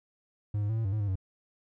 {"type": "tone with pitch steps", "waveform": "triangle", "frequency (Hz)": [104.2, 103, 111.3, 112.8, 96.8, 107.7, 101.8, 94.5], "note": ["G#2", "G#2", "A2", "A2", "G2", "A2", "G#2", "F#2"], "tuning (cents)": [6, -14, 20, 44, -21, -37, -34, 37], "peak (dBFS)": -25, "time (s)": [0.54, 1.156], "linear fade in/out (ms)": 5, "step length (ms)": 77, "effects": []}